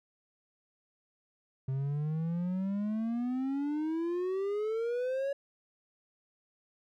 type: exponential sweep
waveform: triangle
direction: up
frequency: 130.81 to 564 Hz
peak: -28 dBFS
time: 1.68-5.33 s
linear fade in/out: 5 ms
effects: none